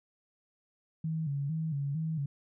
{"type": "tone with vibrato", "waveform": "sine", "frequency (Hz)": 150.1, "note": "D3", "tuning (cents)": 38, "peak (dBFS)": -30, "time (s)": [1.04, 2.26], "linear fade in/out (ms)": 5, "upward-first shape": "square", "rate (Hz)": 2.2, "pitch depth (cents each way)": 110, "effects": []}